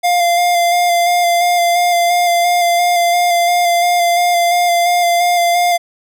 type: tone with vibrato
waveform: square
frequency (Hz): 698.5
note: F5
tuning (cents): 0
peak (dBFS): -11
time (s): 0.03-5.78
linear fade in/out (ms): 20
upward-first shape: square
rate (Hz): 2.9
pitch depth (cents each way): 17
effects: none